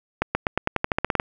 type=accelerating click train; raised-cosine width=0.5 ms; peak=-5 dBFS; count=13; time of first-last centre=0.22-1.199 s; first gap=130 ms; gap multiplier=0.91; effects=none